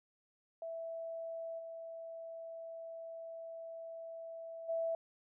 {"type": "tone with level steps", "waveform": "sine", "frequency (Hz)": 659.3, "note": "E5", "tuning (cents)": 0, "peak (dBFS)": [-40, -44, -33], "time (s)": [0.62, 4.95], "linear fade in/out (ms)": 2, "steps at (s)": [1.58, 4.68], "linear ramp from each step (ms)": 20, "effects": []}